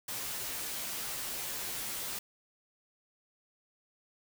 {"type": "noise with comb filter", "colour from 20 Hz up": "white", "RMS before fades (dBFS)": -38, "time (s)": [0.08, 2.19], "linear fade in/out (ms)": 5, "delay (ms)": 12, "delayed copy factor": -0.65, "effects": []}